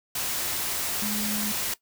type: tone in noise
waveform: sine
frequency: 210 Hz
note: G#3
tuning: 19 cents sharp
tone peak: -30 dBFS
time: 1.02-1.52 s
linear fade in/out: 5 ms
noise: white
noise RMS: -29 dBFS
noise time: 0.15-1.74 s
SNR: -4 dB
effects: noise-tail reverb RT60 0.1 s tail -17 dB re dry